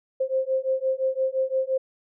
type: beating tone pair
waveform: sine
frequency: 523.3 / 529.1 Hz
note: C5 / C5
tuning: 0 / +19 cents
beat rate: 5.8 Hz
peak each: -25 dBFS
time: 0.2-1.78 s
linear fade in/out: 10 ms
effects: none